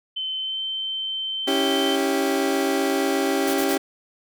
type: tone with pitch glide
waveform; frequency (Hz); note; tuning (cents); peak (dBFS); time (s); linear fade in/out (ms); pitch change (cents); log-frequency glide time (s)
sine; 3068 to 3098; G7 to G7; -38 to -21; -25; 0.16-1.96; 10; +17; 0.39-0.6
type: chord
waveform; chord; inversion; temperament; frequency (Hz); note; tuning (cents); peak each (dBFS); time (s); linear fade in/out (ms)
30% pulse; C# diminished; none; equal with one note detuned; 277.2 / 325.5 / 392; C#4 / E4 / G4; 0 / -22 / 0; -21 / -25 / -21; 1.47-3.78; 10
type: noise bursts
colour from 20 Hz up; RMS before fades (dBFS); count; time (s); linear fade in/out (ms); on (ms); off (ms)
white; -31; 3; 3.47-3.754; 5; 68; 40
effects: none